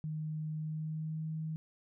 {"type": "tone with pitch glide", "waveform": "sine", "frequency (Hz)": [155.1, 157.9], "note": ["D#3", "D#3"], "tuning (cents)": [-5, 26], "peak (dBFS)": -35, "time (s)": [0.04, 1.56], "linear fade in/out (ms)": 0, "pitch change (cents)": 31, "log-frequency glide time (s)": [0.56, 1.26], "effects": []}